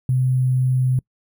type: tone with sample-and-hold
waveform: sine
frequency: 128.4 Hz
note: C3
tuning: 32 cents flat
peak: -15 dBFS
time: 0.09-0.99 s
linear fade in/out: 2 ms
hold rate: 11025 Hz
effects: noise-tail reverb RT60 0.1 s tail -26 dB re dry